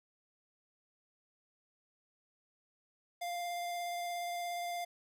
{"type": "tone with vibrato", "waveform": "square", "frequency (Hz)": 698.5, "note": "F5", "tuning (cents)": 0, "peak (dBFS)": -37, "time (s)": [3.21, 4.85], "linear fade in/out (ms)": 10, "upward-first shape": "sine", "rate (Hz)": 17, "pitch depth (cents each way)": 10, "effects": ["11-bit"]}